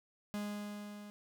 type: tone with level ramp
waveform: 45% pulse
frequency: 206.9 Hz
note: G#3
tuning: 6 cents flat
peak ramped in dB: -36 to -48 dBFS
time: 0.34-1.1 s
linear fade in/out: 0 ms
effects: none